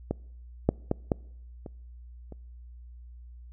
clicks, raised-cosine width 2 ms, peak -14 / -7 / -11 / -10 / -25 / -29 dBFS, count 6, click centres 0.11 / 0.69 / 0.914 / 1.118 / 1.662 / 2.323 s, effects noise-tail reverb RT60 0.8 s tail -26 dB re dry + added 60 Hz sine -44 dBFS peak until 3.52 s

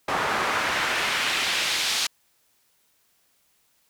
pink noise with band-pass filter sweep, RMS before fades -25 dBFS, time 0.08-2.07 s, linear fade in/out 5 ms, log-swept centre 1000 to 4400 Hz, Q 1.1, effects white hiss -66 dBFS RMS until 3.89 s

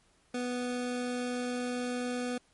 25% pulse tone, 246.9 Hz, B3, in tune, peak -28 dBFS, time 0.34-2.38 s, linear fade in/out 5 ms, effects pink hiss -67 dBFS RMS until 2.53 s + MP3 48 kbps

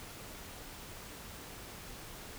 silence, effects pink hiss -48 dBFS RMS until 2.38 s

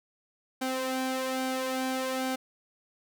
sawtooth tone with flanger, 260.2 Hz, C4, 9 cents flat, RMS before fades -31 dBFS, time 0.61-2.36 s, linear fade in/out 10 ms, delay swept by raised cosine 1.3 to 2.6 ms, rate 1.2 Hz, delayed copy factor +0.65, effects none

